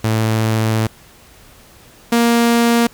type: tone pair in turn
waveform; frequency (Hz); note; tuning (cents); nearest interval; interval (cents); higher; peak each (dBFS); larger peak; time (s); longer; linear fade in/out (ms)
sawtooth; 110.7 / 234.6; A2 / A#3; +11 / +11; octave + minor second; 1300; second; -10 / -7; second; 0.04-0.87 / 2.12-2.87; first; 5
effects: pink hiss -45 dBFS RMS until 2.93 s